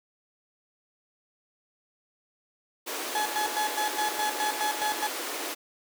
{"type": "high-pass noise", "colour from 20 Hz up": "pink", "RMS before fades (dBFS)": -34, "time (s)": [2.86, 5.55], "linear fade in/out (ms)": 20, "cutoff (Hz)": 290, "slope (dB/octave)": 48}
{"type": "tone with tremolo", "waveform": "35% pulse", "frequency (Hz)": 849, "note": "G#5", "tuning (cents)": 38, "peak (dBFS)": -24, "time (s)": [3.15, 5.07], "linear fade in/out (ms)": 2, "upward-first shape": "square", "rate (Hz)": 4.8, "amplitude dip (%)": 75}
{"effects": []}